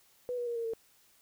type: tone with pitch steps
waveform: sine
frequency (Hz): 493.9 / 483.2 / 472.7 / 462.4 / 452.4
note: B4 / B4 / A#4 / A#4 / A4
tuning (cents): 0 / -38 / +24 / -14 / +48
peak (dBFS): -32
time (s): 0.29-0.735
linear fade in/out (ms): 0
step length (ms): 89
effects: white hiss -65 dBFS RMS until 1.21 s